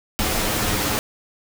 pink noise with comb filter, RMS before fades -22 dBFS, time 0.19-0.99 s, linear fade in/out 0 ms, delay 9.5 ms, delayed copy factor +0.6, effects none

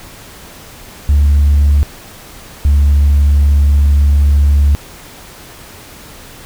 sine tone pair in turn, 72.2 / 71.74 Hz, D2 / D2, -29 / -40 cents, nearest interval unison, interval 11 cents, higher first, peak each -4 dBFS, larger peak neither, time 1.09-1.83 / 2.65-4.75 s, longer second, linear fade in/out 0 ms, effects tanh soft clip ceiling -4 dBFS + pink hiss -35 dBFS RMS until 6.45 s

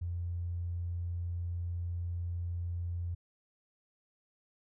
triangle tone with tanh clipping, 86.8 Hz, F2, 10 cents flat, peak -33 dBFS, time 0.01-3.15 s, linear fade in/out 10 ms, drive 3 dB, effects none

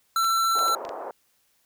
square tone, 1343 Hz, E6, 32 cents sharp, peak -21 dBFS, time 0.16-0.75 s, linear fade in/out 2 ms
clicks, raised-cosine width 0.2 ms, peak -22 dBFS, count 5, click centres 0.245 / 0.591 / 0.682 / 0.851 / 0.892 s
pink band-pass noise, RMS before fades -35 dBFS, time 0.55-1.11 s, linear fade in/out 2 ms, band 460 to 990 Hz, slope 24 dB/octave
effects white hiss -67 dBFS RMS until 1.65 s

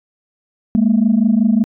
sine tone pair together, 207.7 / 233.1 Hz, G#3 / A#3, 0 / 0 cents, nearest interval major second, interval 200 cents, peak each -12 dBFS, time 0.75-1.64 s, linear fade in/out 0 ms, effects tanh soft clip ceiling -5 dBFS

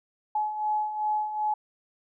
sine beating tone pair, 848 / 850.6 Hz, G#5 / G#5, +36 / +41 cents, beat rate 2.6 Hz, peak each -33 / -26 dBFS, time 0.35-1.54 s, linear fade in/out 5 ms, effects none

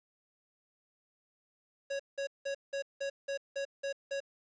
square tone bursts, 554 Hz, C#5, 1 cent flat, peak -34 dBFS, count 9, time 1.9-4.204 s, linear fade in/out 10 ms, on 96 ms, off 180 ms, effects resampled to 16000 Hz + 10-bit

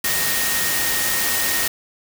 sine tone in noise, 1857 Hz, A#6, 7 cents flat, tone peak -26 dBFS, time 0.04-1.68 s, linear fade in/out 5 ms, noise white, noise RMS -21 dBFS, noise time 0.04-1.68 s, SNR -8 dB, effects none

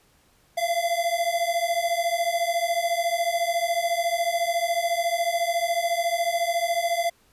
square beating tone pair, 677 / 691 Hz, E5 / F5, +46 / -19 cents, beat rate 14 Hz, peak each -26 / -26 dBFS, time 0.57-7.1 s, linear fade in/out 10 ms, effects pink hiss -61 dBFS RMS until 7.32 s + resampled to 32000 Hz

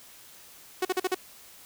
sawtooth tone bursts, 370 Hz, F#4, in tune, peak -20 dBFS, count 5, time 0.82-1.147 s, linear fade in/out 5 ms, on 31 ms, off 43 ms, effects white hiss -51 dBFS RMS until 1.65 s

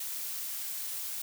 blue noise, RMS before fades -37 dBFS, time 0-1.22 s, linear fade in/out 5 ms, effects none

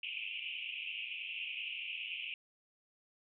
pink band-pass noise, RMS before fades -42 dBFS, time 0.03-2.34 s, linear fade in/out 2 ms, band 2400 to 3000 Hz, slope 96 dB/octave, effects none

